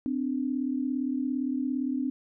sine tone pair together, 257.1 / 294.6 Hz, C4 / D4, -30 / +6 cents, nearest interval major second, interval 236 cents, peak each -28 / -31 dBFS, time 0.06-2.1 s, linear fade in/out 0 ms, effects none

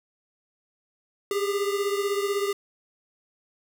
square beating tone pair, 398.8 / 414.8 Hz, G4 / G#4, +30 / -2 cents, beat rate 16 Hz, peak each -26 / -31 dBFS, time 1.31-2.53 s, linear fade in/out 2 ms, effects none

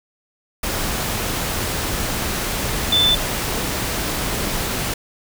sine tone in noise, 3525 Hz, A7, 2 cents sharp, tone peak -13 dBFS, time 2.92-3.15 s, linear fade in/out 5 ms, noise pink, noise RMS -23 dBFS, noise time 0.63-4.94 s, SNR +7 dB, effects none

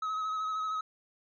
triangle tone with vibrato, 1278 Hz, D#6, 46 cents sharp, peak -29 dBFS, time 0.02-0.81 s, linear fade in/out 5 ms, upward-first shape triangle, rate 13 Hz, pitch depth 29 cents each way, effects resampled to 16000 Hz

